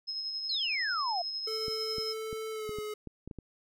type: tone with tremolo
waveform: sine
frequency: 5150 Hz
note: E8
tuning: 41 cents flat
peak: -32 dBFS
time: 0.07-2.14 s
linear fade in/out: 20 ms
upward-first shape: sine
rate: 11 Hz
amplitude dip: 35%
type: exponential sweep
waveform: sine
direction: down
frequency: 4435 to 676 Hz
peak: -30 dBFS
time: 0.49-1.22 s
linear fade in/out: 5 ms
type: tone with pitch glide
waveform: square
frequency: 440 to 423.8 Hz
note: A4 to G#4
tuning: 0 to +35 cents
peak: -36 dBFS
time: 1.47-2.94 s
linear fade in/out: 5 ms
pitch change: -65 cents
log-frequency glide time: 2.51-2.74 s
type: clicks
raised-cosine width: 3 ms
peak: -29 dBFS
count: 9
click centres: 1.682 / 1.983 / 2.329 / 2.693 / 2.786 / 3.073 / 3.276 / 3.312 / 3.387 s
effects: none